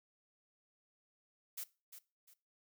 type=noise with echo; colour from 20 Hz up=blue; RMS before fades=-43 dBFS; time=1.57-1.64 s; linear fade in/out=10 ms; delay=350 ms; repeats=2; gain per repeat=-10 dB; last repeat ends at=2.34 s; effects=noise-tail reverb RT60 0.3 s tail -19 dB re dry